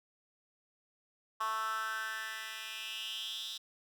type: tone with high-pass filter sweep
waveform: 10% pulse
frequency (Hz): 220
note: A3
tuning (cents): 0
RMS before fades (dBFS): -39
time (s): 1.4-3.58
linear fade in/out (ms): 10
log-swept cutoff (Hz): 1100 to 3900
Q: 5.2
effects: none